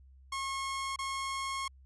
sawtooth tone with dropouts, 1085 Hz, C#6, 37 cents flat, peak -30 dBFS, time 0.32-1.68 s, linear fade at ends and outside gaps 5 ms, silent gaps 0.961-0.988 s, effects added 66 Hz sine -54 dBFS peak until 1.85 s + resampled to 24000 Hz

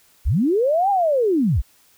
sine linear two-way sweep, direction up then down, 35.5 to 820 to 35.5 Hz, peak -15 dBFS, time 0.25-1.62 s, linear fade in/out 20 ms, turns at 0.9 s, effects white hiss -56 dBFS RMS until 1.97 s

